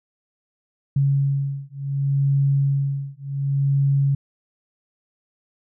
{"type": "beating tone pair", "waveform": "sine", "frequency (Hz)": [138.59, 139.27], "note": ["C#3", "C#3"], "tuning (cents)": [0, 8], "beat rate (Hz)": 0.68, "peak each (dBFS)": -21, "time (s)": [0.96, 4.15], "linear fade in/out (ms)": 5, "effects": []}